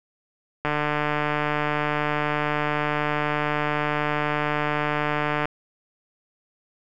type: click train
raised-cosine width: 0.5 ms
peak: -9 dBFS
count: 717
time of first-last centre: 0.65-5.455 s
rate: 149 Hz
effects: none